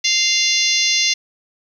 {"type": "harmonic tone", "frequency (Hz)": 696, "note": "F5", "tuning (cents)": -6, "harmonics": [3, 4, 5, 6, 7, 8, 9], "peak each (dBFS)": [-22, -22, -22, -22, -22, -22, -22], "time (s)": [0.04, 1.14], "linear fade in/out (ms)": 10, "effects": ["8-bit"]}